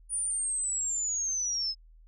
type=linear sweep; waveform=sine; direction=down; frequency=9530 to 5110 Hz; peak=-28 dBFS; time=0.09-1.75 s; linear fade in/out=50 ms; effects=added 40 Hz sine -52 dBFS peak until 2.07 s